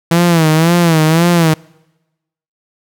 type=tone with vibrato; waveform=sawtooth; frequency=164.81 Hz; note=E3; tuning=in tune; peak=-4 dBFS; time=0.11-1.54 s; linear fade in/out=5 ms; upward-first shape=sine; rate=1.9 Hz; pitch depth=100 cents each way; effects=noise-tail reverb RT60 1.0 s tail -26 dB re dry